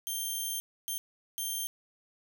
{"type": "tone bursts at uneven times", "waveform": "5% pulse", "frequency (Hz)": 3168, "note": "G7", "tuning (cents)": 18, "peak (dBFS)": -24, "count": 3, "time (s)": [[0.07, 0.6], [0.88, 0.98], [1.38, 1.67]], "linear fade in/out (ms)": 0, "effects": ["10-bit"]}